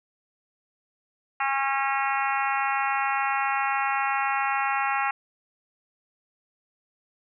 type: harmonic tone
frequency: 272.6 Hz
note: C#4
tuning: 29 cents flat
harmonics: 3 / 4 / 5 / 6 / 7 / 8 / 9 / 10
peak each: -27 / -30 / -30 / -35 / -32 / -35 / -35 / -36 dBFS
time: 1.4-5.11 s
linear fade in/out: 5 ms
effects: none